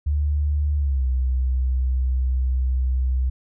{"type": "tone with pitch glide", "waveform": "sine", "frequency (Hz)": [73.42, 63.92], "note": ["D2", "C2"], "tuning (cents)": [0, -40], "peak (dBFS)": -18, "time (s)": [0.06, 3.3], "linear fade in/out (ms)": 10, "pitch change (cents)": -240, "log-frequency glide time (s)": [0.76, 1.06], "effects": []}